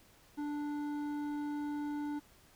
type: tone with hard clipping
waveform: triangle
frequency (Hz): 293.7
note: D4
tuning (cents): 0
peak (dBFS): -37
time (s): 0.37-2.2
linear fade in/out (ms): 20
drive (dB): 13
effects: pink hiss -63 dBFS RMS until 2.55 s